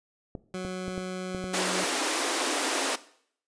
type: clicks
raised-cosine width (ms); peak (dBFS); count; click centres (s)
2; -22; 6; 0.352 / 0.65 / 0.881 / 0.979 / 1.348 / 1.441
type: tone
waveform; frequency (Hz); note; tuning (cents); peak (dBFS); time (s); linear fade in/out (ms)
20% pulse; 184.6; F#3; -4; -27; 0.54-1.84; 2
type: high-pass noise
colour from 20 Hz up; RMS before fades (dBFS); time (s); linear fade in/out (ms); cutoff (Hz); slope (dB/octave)
pink; -28; 1.53-2.96; 10; 260; 96
effects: noise-tail reverb RT60 0.6 s tail -17 dB re dry + resampled to 22050 Hz